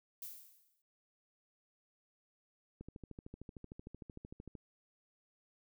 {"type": "noise with exponential decay", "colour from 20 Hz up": "violet", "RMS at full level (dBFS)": -44, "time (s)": [0.22, 0.82], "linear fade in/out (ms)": 2, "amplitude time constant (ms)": 130}
{"type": "click train", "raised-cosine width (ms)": 3, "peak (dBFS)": -35, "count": 24, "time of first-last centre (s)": [2.81, 4.552], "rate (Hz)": 13.2}
{"effects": []}